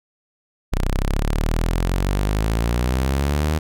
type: exponential sweep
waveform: sawtooth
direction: up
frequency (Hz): 30.22 to 79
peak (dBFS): -14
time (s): 0.72-3.59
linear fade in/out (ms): 10
effects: none